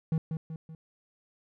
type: tone with echo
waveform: triangle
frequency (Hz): 160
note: D#3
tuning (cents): +49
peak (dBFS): -22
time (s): 0.12-0.18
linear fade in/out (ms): 2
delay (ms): 190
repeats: 3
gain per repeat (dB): -6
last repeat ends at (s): 0.75
effects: none